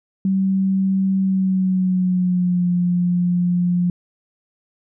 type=tone with pitch glide; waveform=sine; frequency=191.8 to 176.9 Hz; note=G3 to F3; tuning=-37 to +23 cents; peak=-15 dBFS; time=0.25-3.9 s; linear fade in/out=2 ms; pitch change=-140 cents; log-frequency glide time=1.19-2.68 s; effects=none